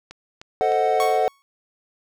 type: click train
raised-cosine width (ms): 0.2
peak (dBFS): -21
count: 4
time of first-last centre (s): 0.11-1.025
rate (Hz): 3.28
type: chord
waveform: triangle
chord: A diminished seventh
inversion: none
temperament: equal with one note detuned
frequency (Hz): 442 / 523.3 / 622.3 / 740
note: A4 / C5 / Eb5 / Gb5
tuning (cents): +8 / 0 / 0 / 0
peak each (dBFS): -21 / -24 / -23 / -18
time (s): 0.61-1.28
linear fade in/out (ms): 0
type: tone with exponential decay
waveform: sawtooth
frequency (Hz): 1108.7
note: C#6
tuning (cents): 0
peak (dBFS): -19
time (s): 1-1.42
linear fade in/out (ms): 0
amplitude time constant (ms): 90
effects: none